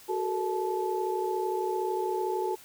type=tone cluster; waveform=sine; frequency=372.1 / 429.7 / 463 / 868 Hz; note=F#4 / A4 / A#4 / A5; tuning=+10 / -41 / -12 / -24 cents; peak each=-30 / -35 / -37 / -32 dBFS; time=0.08-2.56 s; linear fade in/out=20 ms; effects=white hiss -52 dBFS RMS until 2.64 s